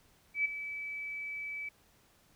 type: tone with ADSR envelope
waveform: sine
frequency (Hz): 2300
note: D7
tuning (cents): -37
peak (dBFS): -25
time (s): 0.34-1.69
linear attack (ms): 110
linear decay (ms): 12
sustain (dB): -12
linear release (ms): 5
effects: pink hiss -66 dBFS RMS until 2.35 s